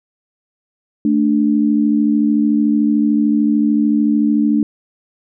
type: tone pair together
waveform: sine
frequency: 220.2 / 293.7 Hz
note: A3 / D4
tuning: +2 / 0 cents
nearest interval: perfect fourth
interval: 498 cents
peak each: -14 dBFS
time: 1.05-4.63 s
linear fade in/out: 2 ms
effects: none